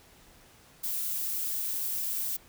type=noise; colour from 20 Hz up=violet; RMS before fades=-32 dBFS; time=0.83-2.37 s; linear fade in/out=10 ms; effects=pink hiss -57 dBFS RMS until 2.48 s